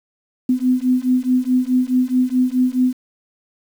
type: beating tone pair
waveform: sine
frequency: 251 / 255.7 Hz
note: B3 / C4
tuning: +28 / -40 cents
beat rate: 4.7 Hz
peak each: -17 dBFS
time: 0.49-2.93 s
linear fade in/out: 5 ms
effects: 7-bit